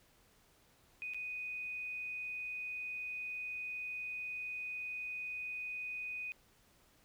sine tone with dropouts, 2489 Hz, D#7, in tune, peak -39 dBFS, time 1.02-6.32 s, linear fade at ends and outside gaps 0 ms, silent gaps 1.136-1.145 s, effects pink hiss -68 dBFS RMS until 7.04 s

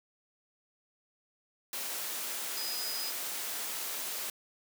sine tone in noise, 4978 Hz, D#8, in tune, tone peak -37 dBFS, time 2.57-3.1 s, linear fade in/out 2 ms, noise white, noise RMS -37 dBFS, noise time 1.73-4.3 s, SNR -3 dB, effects high-pass 300 Hz 12 dB/octave

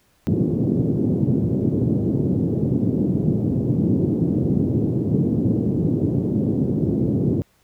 pink band-pass noise, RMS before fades -20 dBFS, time 0.27-7.42 s, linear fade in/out 0 ms, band 110 to 360 Hz, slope 24 dB/octave, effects pink hiss -61 dBFS RMS until 7.63 s

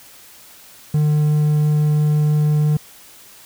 triangle tone, 150.5 Hz, D3, 43 cents sharp, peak -11 dBFS, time 0.94-2.77 s, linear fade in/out 5 ms, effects white hiss -44 dBFS RMS until 3.45 s

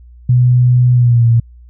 sine tone with pitch glide, 124.1 to 116.46 Hz, B2 to A#2, +9 to -1 cents, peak -6 dBFS, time 0.29-1.4 s, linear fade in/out 5 ms, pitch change -110 cents, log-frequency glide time 0.93-1.27 s, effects added 60 Hz sine -36 dBFS peak until 1.69 s

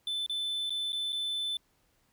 triangle tone with dropouts, 3520 Hz, A7, in tune, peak -29 dBFS, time 0.07-1.57 s, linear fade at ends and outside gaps 2 ms, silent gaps 0.263-0.296 / 0.696-0.704 / 0.922-0.929 / 1.123-1.128 s, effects pink hiss -71 dBFS RMS until 2.12 s

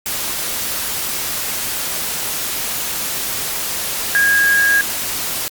sine tone in noise, 1637 Hz, G#6, 25 cents flat, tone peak -11 dBFS, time 4.15-4.81 s, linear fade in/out 0 ms, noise white, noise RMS -22 dBFS, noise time 0.06-5.48 s, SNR +8 dB, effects Opus 48 kbps

